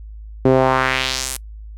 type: tone with band-pass filter sweep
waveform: sawtooth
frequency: 130.81 Hz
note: C3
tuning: in tune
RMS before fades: -17 dBFS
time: 0.45-1.37 s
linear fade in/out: 5 ms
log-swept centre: 360 to 11000 Hz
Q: 1.7
effects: noise-tail reverb RT60 0.1 s tail -25 dB re dry + added 53 Hz sine -32 dBFS peak until 1.77 s